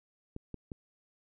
clicks, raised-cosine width 3 ms, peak -27 dBFS, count 3, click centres 0.364 / 0.543 / 0.718 s, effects none

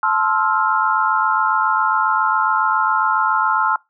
sine chord, F major seventh, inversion first, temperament just, 873.1 / 1047.7 / 1309.6 / 1396.9 Hz, A5 / C6 / E6 / F6, -14 / +2 / -12 / 0 cents, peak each -20 dBFS, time 0.03-3.76 s, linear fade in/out 2 ms, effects noise-tail reverb RT60 0.2 s tail -23 dB re dry

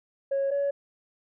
sine tone pair in turn, 550 / 563.2 Hz, C#5 / C#5, -14 / +27 cents, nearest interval unison, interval 41 cents, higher second, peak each -22 dBFS, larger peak neither, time 0.31-0.51 / 0.51-0.71 s, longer neither, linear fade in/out 10 ms, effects tanh soft clip ceiling -21 dBFS

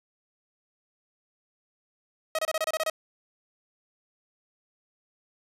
sawtooth tone bursts, 634 Hz, D#5, 32 cents sharp, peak -21 dBFS, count 9, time 2.35-2.899 s, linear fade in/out 2 ms, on 37 ms, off 27 ms, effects resampled to 32000 Hz

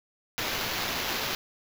violet noise with sample-and-hold, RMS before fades -31 dBFS, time 0.38-1.35 s, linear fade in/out 0 ms, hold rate 8820 Hz, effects none

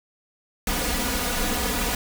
pink noise with comb filter, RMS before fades -25 dBFS, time 0.67-1.95 s, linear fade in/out 2 ms, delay 4.1 ms, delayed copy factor +0.95, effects none

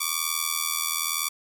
5% pulse ring-modulated tone, 1153 Hz, D6, 32 cents flat, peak -10 dBFS, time 0-1.29 s, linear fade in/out 10 ms, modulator 40.4 Hz, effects none

